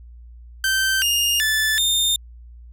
sawtooth tone with pitch steps, 1553 / 2831 / 1748 / 3635 Hz, G6 / F7 / A6 / A#7, -17 / +23 / -12 / -44 cents, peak -14 dBFS, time 0.64-2.16 s, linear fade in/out 2 ms, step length 380 ms, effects added 59 Hz sine -39 dBFS peak until 2.72 s

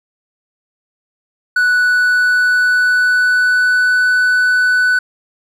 triangle tone with pitch glide, 1480 to 1493.7 Hz, F#6 to F#6, 0 to +16 cents, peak -8 dBFS, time 1.56-4.99 s, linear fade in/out 5 ms, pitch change +16 cents, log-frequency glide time 1.73-4.09 s, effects none

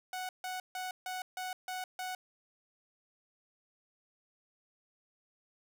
sawtooth tone bursts, 740 Hz, F#5, in tune, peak -33 dBFS, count 7, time 0.13-2.15 s, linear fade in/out 2 ms, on 160 ms, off 150 ms, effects none

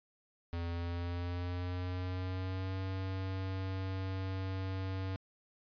square tone with pitch glide, 85.1 to 94.97 Hz, F2 to F#2, -44 to +46 cents, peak -36 dBFS, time 0.53-5.16 s, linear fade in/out 0 ms, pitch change +190 cents, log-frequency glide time 0.68-2.77 s, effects resampled to 11025 Hz

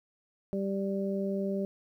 harmonic tone, 196 Hz, G3, in tune, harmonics 1 / 2 / 3, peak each -31 / -34 / -36 dBFS, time 0.53-1.65 s, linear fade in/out 0 ms, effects 11-bit

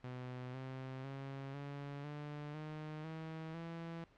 sawtooth tone with pitch steps, 126 / 131.12 / 136.45 / 142 / 147.78 / 153.79 / 160.04 / 166.55 Hz, B2 / C3 / C#3 / C#3 / D3 / D#3 / D#3 / E3, +35 / +4 / -27 / +42 / +11 / -20 / +49 / +18 cents, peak -40 dBFS, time 0.04-4.04 s, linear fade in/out 2 ms, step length 500 ms, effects pink hiss -68 dBFS RMS until 4.17 s + low-pass 3000 Hz 12 dB/octave

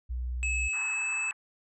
sine tone, 61.5 Hz, B1, 7 cents flat, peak -30 dBFS, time 0.09-0.69 s, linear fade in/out 20 ms
square tone with pitch glide, 2589 to 2612 Hz, E7 to E7, -32 to -17 cents, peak -29 dBFS, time 0.43-1.31 s, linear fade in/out 0 ms, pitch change +15 cents, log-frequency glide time 0.88-1.07 s
pink band-pass noise, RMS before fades -45 dBFS, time 0.73-1.33 s, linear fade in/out 5 ms, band 890 to 2000 Hz, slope 48 dB/octave
effects resampled to 24000 Hz

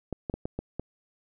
clicks, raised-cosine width 2 ms, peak -18 dBFS, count 6, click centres 0.127 / 0.298 / 0.34 / 0.455 / 0.59 / 0.796 s, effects none

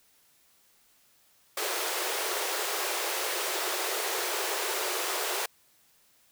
pink high-pass noise, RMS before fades -31 dBFS, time 1.57-5.46 s, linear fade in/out 5 ms, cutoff 350 Hz, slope 96 dB/octave, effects white hiss -64 dBFS RMS until 6.31 s

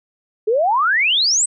sine exponential sweep, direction up, 410.1 to 8460 Hz, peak -13 dBFS, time 0.47-1.46 s, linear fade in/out 10 ms, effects none

